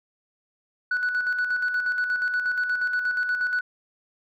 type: tone with tremolo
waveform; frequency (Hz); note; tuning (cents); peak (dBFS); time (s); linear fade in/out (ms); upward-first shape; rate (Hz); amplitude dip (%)
sine; 1480; F#6; 0; -19; 0.91-3.61; 5; square; 8.4; 50
effects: tanh soft clip ceiling -19 dBFS